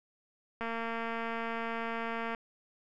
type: click train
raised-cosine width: 0.5 ms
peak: -22 dBFS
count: 399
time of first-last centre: 0.61-2.348 s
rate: 229 Hz
effects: none